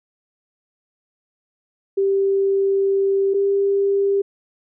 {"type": "tone pair in turn", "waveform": "sine", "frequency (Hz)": [392, 397], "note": ["G4", "G4"], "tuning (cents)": [0, 22], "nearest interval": "unison", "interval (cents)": 22, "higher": "second", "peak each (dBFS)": -15, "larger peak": "neither", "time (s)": [[1.97, 3.34], [3.34, 4.22]], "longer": "first", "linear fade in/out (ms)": 10, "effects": []}